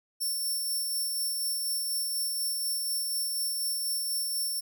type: tone with tremolo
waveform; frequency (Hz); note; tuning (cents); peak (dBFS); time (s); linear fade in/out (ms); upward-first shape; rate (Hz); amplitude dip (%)
5% pulse; 5420; E8; +47; -22; 0.2-4.61; 20; sine; 4.1; 25
effects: none